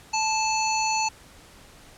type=harmonic tone with a mistuned harmonic; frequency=875 Hz; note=A5; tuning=10 cents flat; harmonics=1 / 3 / 5 / 7 / 8; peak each=-24 / -29 / -31 / -32 / -33 dBFS; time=0.13-1.09 s; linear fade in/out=10 ms; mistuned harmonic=8; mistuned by=-21 cents; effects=pink hiss -50 dBFS RMS until 1.97 s + low-pass 11000 Hz 12 dB/octave